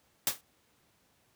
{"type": "noise with exponential decay", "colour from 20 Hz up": "white", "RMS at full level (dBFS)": -24, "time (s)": [0.27, 0.41], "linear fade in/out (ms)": 2, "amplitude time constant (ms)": 29, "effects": ["pink hiss -69 dBFS RMS until 1.35 s", "high-pass 80 Hz 12 dB/octave"]}